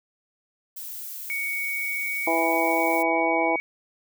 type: noise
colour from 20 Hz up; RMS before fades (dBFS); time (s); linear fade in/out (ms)
violet; -36; 0.76-3.03; 10
type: tone with pitch glide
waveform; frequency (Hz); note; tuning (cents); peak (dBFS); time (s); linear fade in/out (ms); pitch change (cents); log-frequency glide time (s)
sine; 2238 to 2252; C#7 to C#7; +16 to +27; -26; 1.3-3.6; 0; +11; 1.56-2.46
type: harmonic tone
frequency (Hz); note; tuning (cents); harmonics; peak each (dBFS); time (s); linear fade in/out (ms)
164.81; E3; 0; 2 / 3 / 4 / 5 / 6; -27 / -29 / -26 / -26 / -30; 2.27-3.56; 2
effects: none